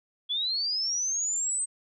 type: linear sweep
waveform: sine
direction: up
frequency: 3348 to 8320 Hz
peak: -26 dBFS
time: 0.29-1.66 s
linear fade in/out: 20 ms
effects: none